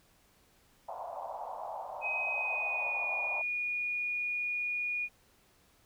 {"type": "band-pass noise", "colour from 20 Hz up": "white", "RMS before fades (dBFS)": -41, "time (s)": [0.88, 3.42], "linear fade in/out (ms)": 10, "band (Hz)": [610, 940], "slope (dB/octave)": 48}
{"type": "tone with pitch glide", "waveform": "sine", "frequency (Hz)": [2521, 2445], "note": ["D#7", "D#7"], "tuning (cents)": [22, -31], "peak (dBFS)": -31, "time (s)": [2.01, 5.09], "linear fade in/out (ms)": 50, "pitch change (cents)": -53, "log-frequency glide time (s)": [2.31, 3.13]}
{"effects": ["pink hiss -66 dBFS RMS until 5.85 s"]}